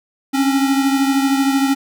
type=beating tone pair; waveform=square; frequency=271.1 / 284.1 Hz; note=C#4 / C#4; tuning=-38 / +43 cents; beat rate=13 Hz; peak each=-15 / -22 dBFS; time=0.33-1.75 s; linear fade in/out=20 ms; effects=none